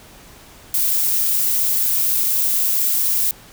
violet noise, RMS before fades -18 dBFS, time 0.74-3.31 s, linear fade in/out 2 ms, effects pink hiss -44 dBFS RMS until 3.52 s

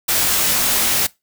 white noise with comb filter, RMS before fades -17 dBFS, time 0.08-1.07 s, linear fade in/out 10 ms, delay 19 ms, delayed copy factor -0.9, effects noise-tail reverb RT60 0.2 s tail -21 dB re dry

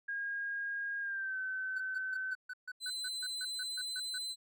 sine tone with pitch glide, 1628 to 1527.8 Hz, G#6 to G6, -35 to -45 cents, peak -35 dBFS, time 0.08-2.34 s, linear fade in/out 10 ms, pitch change -110 cents, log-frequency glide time 1.01-1.37 s
triangle tone bursts, 1502 Hz, F#6, 26 cents sharp, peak -38 dBFS, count 14, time 1.76-4.182 s, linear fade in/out 5 ms, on 43 ms, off 140 ms
35% pulse tone, 4047 Hz, B7, 42 cents sharp, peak -36 dBFS, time 2.8-4.36 s, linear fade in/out 50 ms
effects none

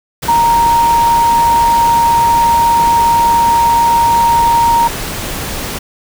sine tone in noise, 932.3 Hz, A#5, in tune, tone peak -7 dBFS, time 0.28-4.88 s, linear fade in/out 10 ms, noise pink, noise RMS -21 dBFS, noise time 0.22-5.79 s, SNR +11 dB, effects none

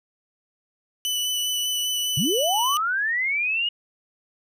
sawtooth tone with vibrato, 2981 Hz, F#7, 12 cents sharp, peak -20 dBFS, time 1.05-2.77 s, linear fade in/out 0 ms, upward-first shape sine, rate 5 Hz, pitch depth 14 cents each way
sine linear sweep, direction up, 116.54 to 2907 Hz, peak -21 dBFS, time 2.17-3.69 s, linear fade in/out 5 ms
effects none

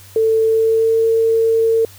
sine tone with pitch glide, 444.7 to 451.7 Hz, A4 to A4, +18 to +45 cents, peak -11 dBFS, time 0.16-1.85 s, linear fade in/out 2 ms, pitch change +27 cents, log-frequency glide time 0.45-1.04 s, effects added 96 Hz sine -42 dBFS peak until 1.98 s + white hiss -43 dBFS RMS until 1.98 s

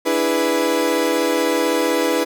35% pulse chord, E dominant seventh, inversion third, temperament equal, 293.7 / 329.6 / 415.3 / 493.9 Hz, D4 / E4 / G#4 / B4, 0 / 0 / 0 / 0 cents, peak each -22 / -20 / -23 / -18 dBFS, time 0.05-2.25 s, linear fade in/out 20 ms, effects none

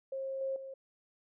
sine tone with level steps, 536 Hz, C5, 42 cents sharp, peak -35 / -32 / -42 dBFS, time 0.12-0.74 s, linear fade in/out 5 ms, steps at 0.41 / 0.56 s, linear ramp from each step 2 ms, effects none

